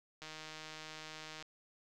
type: click train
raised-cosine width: 0.2 ms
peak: -30 dBFS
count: 189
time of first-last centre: 0.22-1.425 s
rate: 156 Hz
effects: none